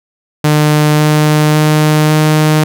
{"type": "tone with pitch steps", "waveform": "sawtooth", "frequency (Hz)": [150.9, 151.95, 153.01, 154.07], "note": ["D3", "D#3", "D#3", "D#3"], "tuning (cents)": [47, -41, -29, -17], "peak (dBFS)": -3, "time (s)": [0.44, 2.64], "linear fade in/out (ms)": 5, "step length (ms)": 550, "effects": []}